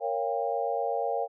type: chord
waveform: sine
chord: G half-diminished seventh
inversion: first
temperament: equal with one note detuned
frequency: 466.2 / 554.4 / 698.5 / 798.2 Hz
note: Bb4 / Db5 / F5 / G5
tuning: 0 / 0 / 0 / +31 cents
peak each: -32 dBFS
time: 0-1.28 s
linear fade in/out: 50 ms
effects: none